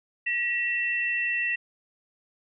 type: tone pair together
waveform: sine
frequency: 1919.3 / 2694 Hz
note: B6 / E7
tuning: -50 / +37 cents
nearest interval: tritone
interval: 587 cents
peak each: -27 dBFS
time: 0.26-1.56 s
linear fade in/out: 10 ms
effects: none